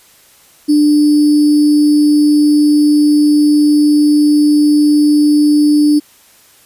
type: tone with sample-and-hold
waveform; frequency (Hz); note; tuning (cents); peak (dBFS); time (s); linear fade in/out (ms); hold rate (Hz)
sine; 296.8; D4; +18; -6; 0.68-6; 20; 4900
effects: white hiss -46 dBFS RMS until 6.65 s + resampled to 32000 Hz